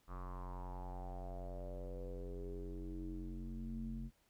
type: tone with low-pass filter sweep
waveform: square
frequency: 45.28 Hz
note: F#1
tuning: 37 cents flat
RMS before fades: -45 dBFS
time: 0.07-4.11 s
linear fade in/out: 50 ms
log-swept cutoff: 1200 to 200 Hz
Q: 6.3
effects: pink hiss -75 dBFS RMS until 4.29 s